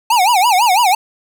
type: tone with vibrato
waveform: square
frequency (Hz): 842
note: G#5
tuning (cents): +24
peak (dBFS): -10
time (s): 0.1-0.95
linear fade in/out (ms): 5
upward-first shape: sine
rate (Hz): 6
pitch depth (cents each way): 270
effects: none